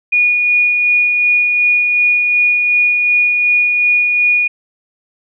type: tone with tremolo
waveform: sine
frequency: 2450 Hz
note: D#7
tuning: 27 cents flat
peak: -8 dBFS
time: 0.12-4.48 s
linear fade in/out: 10 ms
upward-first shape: sine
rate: 2.7 Hz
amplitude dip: 30%
effects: none